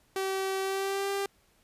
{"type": "tone with pitch glide", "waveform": "sawtooth", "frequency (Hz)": [384.3, 396.5], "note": ["G4", "G4"], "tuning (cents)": [-34, 20], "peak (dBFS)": -25, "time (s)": [0.16, 1.26], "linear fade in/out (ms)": 2, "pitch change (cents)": 54, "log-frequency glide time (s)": [0.61, 1.1], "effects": ["pink hiss -66 dBFS RMS until 1.63 s", "resampled to 32000 Hz"]}